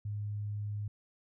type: tone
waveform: sine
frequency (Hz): 103.83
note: G#2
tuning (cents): 0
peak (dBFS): -34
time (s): 0.05-0.88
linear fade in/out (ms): 5
effects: none